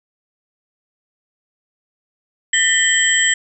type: tone cluster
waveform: sine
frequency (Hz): 1796 / 1968 / 3135 / 7710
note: A6 / B6 / G7 / B8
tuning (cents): +35 / -7 / -1 / -43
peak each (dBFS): -18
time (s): 2.53-3.34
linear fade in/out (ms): 5
effects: none